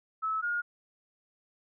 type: tone pair in turn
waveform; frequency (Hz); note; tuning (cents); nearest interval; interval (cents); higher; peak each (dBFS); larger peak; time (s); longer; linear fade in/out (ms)
sine; 1300 / 1426.4; E6 / F6; -24 / +36; major second; 160; second; -28; neither; 0.22-0.42 / 0.42-0.62; neither; 20
effects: none